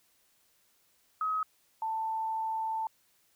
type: tone pair in turn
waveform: sine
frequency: 1271 / 887.1 Hz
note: D#6 / A5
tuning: +36 / +14 cents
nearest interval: tritone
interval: 622 cents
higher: first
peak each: -28 / -30 dBFS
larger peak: first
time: 1.21-1.43 / 1.82-2.87 s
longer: second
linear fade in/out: 2 ms
effects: white hiss -69 dBFS RMS until 3.35 s